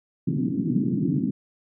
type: band-pass noise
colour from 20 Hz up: white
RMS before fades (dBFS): -24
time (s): 0.27-1.31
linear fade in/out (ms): 10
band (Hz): 130 to 300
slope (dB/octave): 48
effects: none